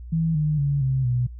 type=tone with pitch steps; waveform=sine; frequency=162.9 / 151.99 / 141.81 / 132.32 / 123.46 Hz; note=E3 / D#3 / C#3 / C3 / B2; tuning=-20 / -40 / +40 / +20 / 0 cents; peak=-19 dBFS; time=0.12-1.27 s; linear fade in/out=10 ms; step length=230 ms; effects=added 60 Hz sine -35 dBFS peak until 1.39 s